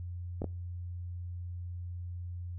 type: clicks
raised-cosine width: 2 ms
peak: -21 dBFS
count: 2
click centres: 0.419 / 0.443 s
effects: noise-tail reverb RT60 0.4 s tail -25 dB re dry + added 88 Hz sine -37 dBFS peak until 2.58 s